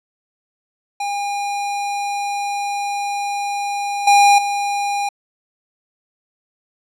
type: tone with level steps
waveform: square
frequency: 810 Hz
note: G#5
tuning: 43 cents flat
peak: -21 / -9 / -19 dBFS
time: 1-5.09 s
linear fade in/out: 5 ms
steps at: 4.07 / 4.38 s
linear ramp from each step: 5 ms
effects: low-pass 9000 Hz 12 dB/octave